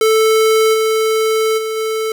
square tone with level steps, 440 Hz, A4, in tune, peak -10 / -13 / -19 / -17 dBFS, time 0.01-2.12 s, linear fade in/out 2 ms, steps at 0.73 / 1.57 / 1.76 s, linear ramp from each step 20 ms, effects none

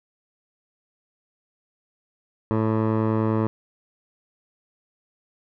15% pulse tone with low-pass filter, 110 Hz, A2, in tune, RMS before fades -22 dBFS, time 2.51-3.47 s, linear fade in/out 0 ms, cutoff 980 Hz, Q 1.2, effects none

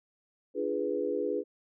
sine chord, D diminished seventh, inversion none, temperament equal with one note detuned, 293.7 / 344.6 / 415.3 / 493.9 Hz, D4 / F4 / Ab4 / Cb5, 0 / -23 / 0 / 0 cents, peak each -36 / -36 / -32 / -33 dBFS, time 0.54-1.44 s, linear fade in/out 50 ms, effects none

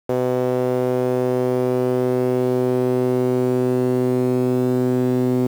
sawtooth tone with band-pass filter sweep, 126.1 Hz, B2, 36 cents sharp, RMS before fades -19 dBFS, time 0.09-5.47 s, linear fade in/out 5 ms, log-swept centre 480 to 310 Hz, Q 2.4, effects 7-bit

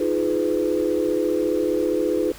sine chord, F half-diminished seventh, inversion third, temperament just, 314.3 / 349.2 / 419.1 / 502.9 Hz, Eb4 / F4 / Ab4 / Cb5, +18 / 0 / +16 / +31 cents, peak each -24 dBFS, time 0-2.32 s, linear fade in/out 5 ms, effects tanh soft clip ceiling -9 dBFS + pink hiss -42 dBFS RMS until 2.38 s

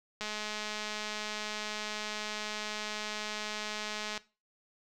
click train, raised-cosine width 0.2 ms, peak -20 dBFS, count 842, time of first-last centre 0.21-4.177 s, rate 212 Hz, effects noise-tail reverb RT60 0.3 s tail -18 dB re dry

